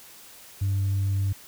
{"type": "tone", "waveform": "sine", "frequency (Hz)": 98, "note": "G2", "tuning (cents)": 0, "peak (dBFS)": -20, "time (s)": [0.61, 1.33], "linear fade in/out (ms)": 10, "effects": ["tanh soft clip ceiling -20 dBFS", "white hiss -48 dBFS RMS until 1.47 s"]}